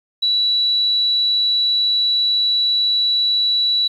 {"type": "tone", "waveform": "sine", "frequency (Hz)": 3934, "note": "B7", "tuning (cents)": -7, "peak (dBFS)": -14, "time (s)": [0.22, 3.88], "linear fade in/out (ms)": 10, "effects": ["8-bit"]}